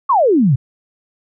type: exponential sweep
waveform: sine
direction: down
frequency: 1174.7 to 116.54 Hz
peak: -9 dBFS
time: 0.09-0.56 s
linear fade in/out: 10 ms
effects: none